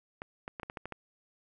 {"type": "clicks", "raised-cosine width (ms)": 0.5, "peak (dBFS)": -24, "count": 8, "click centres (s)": [0.219, 0.479, 0.598, 0.632, 0.699, 0.772, 0.856, 0.923], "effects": []}